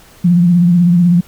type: tone with vibrato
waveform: sine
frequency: 174.61 Hz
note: F3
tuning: in tune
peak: -6 dBFS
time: 0.24-1.21 s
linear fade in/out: 10 ms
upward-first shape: triangle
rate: 16 Hz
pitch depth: 64 cents each way
effects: pink hiss -43 dBFS RMS until 1.27 s